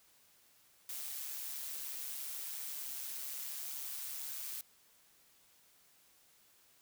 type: noise with amplitude modulation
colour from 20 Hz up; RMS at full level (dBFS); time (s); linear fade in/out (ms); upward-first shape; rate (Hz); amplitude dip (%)
blue; -41; 0.89-4.61; 2; sine; 138; 40
effects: white hiss -67 dBFS RMS until 6.81 s